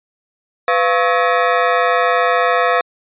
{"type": "ring-modulated tone", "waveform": "20% pulse", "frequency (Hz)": 598, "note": "D5", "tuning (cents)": 31, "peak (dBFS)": -4, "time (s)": [0.68, 2.81], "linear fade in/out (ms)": 2, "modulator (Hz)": 96.4, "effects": ["resampled to 8000 Hz"]}